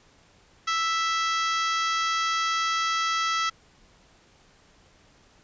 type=harmonic tone with a mistuned harmonic; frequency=659 Hz; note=E5; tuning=1 cent flat; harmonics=2 / 3 / 4 / 5 / 6 / 7 / 8 / 9 / 10; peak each=-25 / -31 / -37 / -33 / -38 / -38 / -38 / -39 / -43 dBFS; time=0.67-3.5 s; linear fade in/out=10 ms; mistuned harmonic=5; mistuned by=-18 cents; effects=pink hiss -58 dBFS RMS until 5.43 s + resampled to 16000 Hz